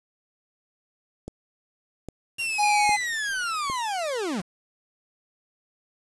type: click train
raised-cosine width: 2 ms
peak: -22 dBFS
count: 4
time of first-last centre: 1.28-3.699 s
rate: 1.24 Hz
type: linear sweep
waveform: 40% pulse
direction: down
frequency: 2794 to 155.56 Hz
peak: -25 dBFS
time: 2.38-4.42 s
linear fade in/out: 20 ms
type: tone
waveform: square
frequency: 832 Hz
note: G#5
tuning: 3 cents sharp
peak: -20 dBFS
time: 2.58-2.97 s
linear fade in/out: 20 ms
effects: resampled to 24000 Hz + 7-bit